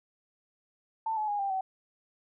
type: tone with pitch steps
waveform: sine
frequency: 890 / 855.7 / 822.8 / 791.1 / 760.6 Hz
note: A5 / A5 / G#5 / G5 / F#5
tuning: +20 / -48 / -16 / +16 / +48 cents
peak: -28 dBFS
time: 1.06-1.61 s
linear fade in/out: 5 ms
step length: 110 ms
effects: none